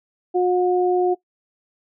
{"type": "tone pair together", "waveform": "sine", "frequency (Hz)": [361, 722], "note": ["F#4", "F#5"], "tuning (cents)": [-43, -43], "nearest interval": "octave", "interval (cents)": 1200, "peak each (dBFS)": [-16, -22], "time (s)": [0.34, 1.15], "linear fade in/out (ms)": 20, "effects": ["noise-tail reverb RT60 0.1 s tail -19 dB re dry"]}